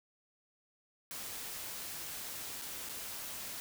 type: noise with dropouts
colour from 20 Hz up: white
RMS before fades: -43 dBFS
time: 1.11-3.6 s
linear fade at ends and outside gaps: 0 ms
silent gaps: 2.615-2.619 / 2.889-2.894 s
effects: none